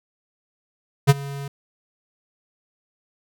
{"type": "tone with ADSR envelope", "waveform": "square", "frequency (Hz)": 140, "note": "C#3", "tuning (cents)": 18, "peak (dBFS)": -8, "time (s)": [1.07, 1.48], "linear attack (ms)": 28, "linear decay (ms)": 31, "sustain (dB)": -22, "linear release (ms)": 4, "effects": []}